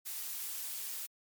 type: noise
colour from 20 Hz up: blue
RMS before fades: -40 dBFS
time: 0.05-1.07 s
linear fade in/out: 20 ms
effects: MP3 96 kbps